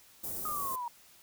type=band-stop noise; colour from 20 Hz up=white; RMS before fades=-38 dBFS; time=0.23-0.76 s; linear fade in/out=10 ms; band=600 to 11000 Hz; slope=12 dB/octave
type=linear sweep; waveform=sine; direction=down; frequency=1257 to 934 Hz; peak=-34 dBFS; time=0.45-0.88 s; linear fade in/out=2 ms
effects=white hiss -59 dBFS RMS until 1.22 s